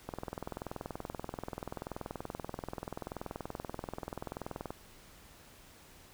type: click train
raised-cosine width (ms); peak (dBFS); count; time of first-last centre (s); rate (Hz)
1; -24; 97; 0.09-4.705; 20.8
effects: pink hiss -57 dBFS RMS until 6.13 s